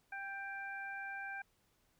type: harmonic tone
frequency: 788 Hz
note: G5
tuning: 9 cents sharp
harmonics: 1 / 2 / 3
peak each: -47 / -43 / -50 dBFS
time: 0.12-1.42 s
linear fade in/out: 5 ms
effects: pink hiss -75 dBFS RMS until 1.99 s